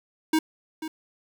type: tone with echo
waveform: square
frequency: 316.1 Hz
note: D#4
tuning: 27 cents sharp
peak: -19 dBFS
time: 0.33-0.39 s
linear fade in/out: 5 ms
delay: 490 ms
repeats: 1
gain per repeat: -13 dB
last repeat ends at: 0.88 s
effects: 8-bit